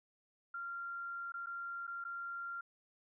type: tone with dropouts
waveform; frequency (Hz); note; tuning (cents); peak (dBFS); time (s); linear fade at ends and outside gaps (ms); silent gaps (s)
sine; 1385; F6; -15; -40; 0.54-2.61; 5; 1.321-1.34 / 1.461-1.468 / 1.869-1.876 / 2.041-2.049
effects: none